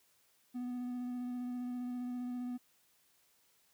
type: tone with vibrato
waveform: triangle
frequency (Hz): 246.9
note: B3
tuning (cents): 0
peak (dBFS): -35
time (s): 0.54-2.58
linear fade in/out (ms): 20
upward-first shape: square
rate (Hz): 15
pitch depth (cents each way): 11
effects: white hiss -71 dBFS RMS until 3.73 s + high-pass 60 Hz 12 dB/octave